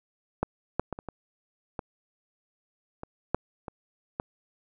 clicks, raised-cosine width 1 ms, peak -11 / -10 / -18 / -24 / -22 / -18 / -23 / -9 / -22 / -15 dBFS, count 10, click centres 0.43 / 0.796 / 0.927 / 0.989 / 1.087 / 1.792 / 3.034 / 3.346 / 3.682 / 4.199 s, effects none

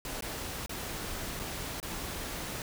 pink noise with dropouts, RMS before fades -38 dBFS, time 0.05-2.62 s, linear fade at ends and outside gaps 1 ms, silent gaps 0.208-0.223 / 0.661-0.694 / 1.393-1.397 / 1.801-1.828 s, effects none

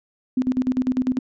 sine tone with tremolo, 255.3 Hz, C4, 42 cents flat, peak -16 dBFS, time 0.37-1.19 s, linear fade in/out 5 ms, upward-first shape square, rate 10 Hz, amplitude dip 80%, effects resampled to 16000 Hz

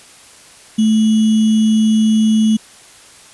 sine tone with sample-and-hold, 218.2 Hz, A3, 14 cents flat, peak -9 dBFS, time 0.78-2.57 s, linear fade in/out 10 ms, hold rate 3150 Hz, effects white hiss -42 dBFS RMS until 3.33 s + resampled to 24000 Hz

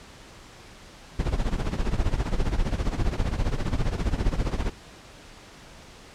brown noise with tremolo, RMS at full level -21 dBFS, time 1.19-4.7 s, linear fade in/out 2 ms, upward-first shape triangle, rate 15 Hz, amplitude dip 90%, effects pink hiss -47 dBFS RMS until 6.14 s + low-pass 7000 Hz 12 dB/octave

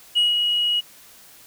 sine tone with ADSR envelope, 2903 Hz, F#7, 34 cents flat, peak -12 dBFS, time 0.15-0.81 s, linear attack 26 ms, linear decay 160 ms, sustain -5 dB, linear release 19 ms, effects tanh soft clip ceiling -13 dBFS + white hiss -48 dBFS RMS until 1.46 s

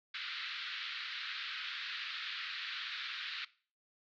white band-pass noise, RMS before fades -42 dBFS, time 0.14-3.45 s, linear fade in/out 5 ms, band 1300 to 4200 Hz, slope 48 dB/octave, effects noise-tail reverb RT60 0.4 s tail -19 dB re dry

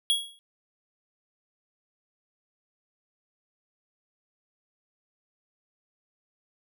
square tone with exponential decay, 3322 Hz, G#7, in tune, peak -19 dBFS, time 0.1-0.39 s, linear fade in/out 0 ms, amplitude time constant 62 ms, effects none

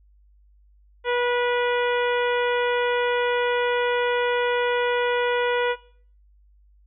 harmonic tone with a mistuned harmonic, 486.4 Hz, B4, 26 cents flat, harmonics 1 / 2 / 3 / 4 / 5 / 6 / 7, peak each -22 / -28 / -30 / -31 / -35 / -37 / -38 dBFS, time 1.04-5.76 s, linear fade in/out 50 ms, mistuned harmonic 4, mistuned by +17 cents, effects noise-tail reverb RT60 0.5 s tail -19 dB re dry + added 50 Hz sine -53 dBFS peak until 6.86 s

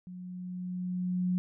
sine tone with level ramp, 181.1 Hz, F#3, 37 cents flat, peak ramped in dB -41 to -25 dBFS, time 0.07-1.38 s, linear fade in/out 0 ms, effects none

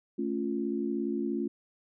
sine chord, A augmented, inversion none, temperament equal, 220 / 277.2 / 349.2 Hz, A3 / C#4 / E#4, 0 / 0 / 0 cents, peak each -33 dBFS, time 0.18-1.48 s, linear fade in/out 10 ms, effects none

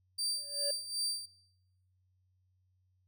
30% pulse tone with tremolo, 4671 Hz, D8, 10 cents flat, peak -28 dBFS, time 0.18-1.26 s, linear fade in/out 10 ms, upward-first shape sine, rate 2.6 Hz, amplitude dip 75%
triangle tone with exponential growth, 569 Hz, C#5, 45 cents sharp, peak -32 dBFS, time 0.29-0.71 s, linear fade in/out 5 ms, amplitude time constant 90 ms
effects noise-tail reverb RT60 1.0 s tail -25 dB re dry + added 92 Hz sine -70 dBFS peak until 3.07 s

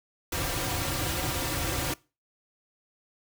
pink noise with comb filter, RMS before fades -30 dBFS, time 0.32-1.94 s, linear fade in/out 5 ms, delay 4.7 ms, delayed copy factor -0.85, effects noise-tail reverb RT60 0.3 s tail -22 dB re dry

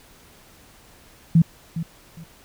sine tone with echo, 164.81 Hz, E3, in tune, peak -10 dBFS, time 1.35-1.42 s, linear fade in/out 5 ms, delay 410 ms, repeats 2, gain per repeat -13 dB, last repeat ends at 2.24 s, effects pink hiss -51 dBFS RMS until 2.44 s

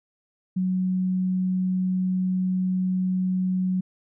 sine tone, 185 Hz, F#3, in tune, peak -21 dBFS, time 0.56-3.81 s, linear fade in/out 10 ms, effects none

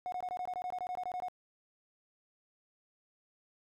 triangle tone bursts, 728 Hz, F#5, 28 cents flat, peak -32 dBFS, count 15, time 0.06-1.284 s, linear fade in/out 0 ms, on 62 ms, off 21 ms, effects tanh soft clip ceiling -30 dBFS

